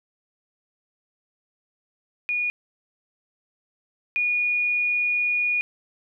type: tone pair in turn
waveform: sine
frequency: 2448 / 2448 Hz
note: D#7 / D#7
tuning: -29 / -29 cents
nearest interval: unison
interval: 0 cents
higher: neither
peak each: -22 / -20 dBFS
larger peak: second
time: 2.29-2.5 / 4.16-5.61 s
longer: second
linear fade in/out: 0 ms
effects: none